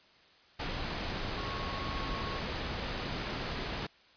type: tone in noise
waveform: sine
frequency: 1098 Hz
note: C#6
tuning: 17 cents flat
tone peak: -41 dBFS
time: 1.37-2.4 s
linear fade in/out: 10 ms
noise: pink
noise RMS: -36 dBFS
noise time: 0.59-3.87 s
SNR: -8 dB
effects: white hiss -61 dBFS RMS until 4.16 s + resampled to 11025 Hz